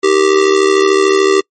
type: tone with amplitude modulation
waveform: square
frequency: 390 Hz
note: G4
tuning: 9 cents flat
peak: -5 dBFS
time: 0.03-1.41 s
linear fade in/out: 10 ms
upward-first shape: sine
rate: 73.5 Hz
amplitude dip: 75%
effects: noise-tail reverb RT60 0.1 s tail -26 dB re dry + MP3 32 kbps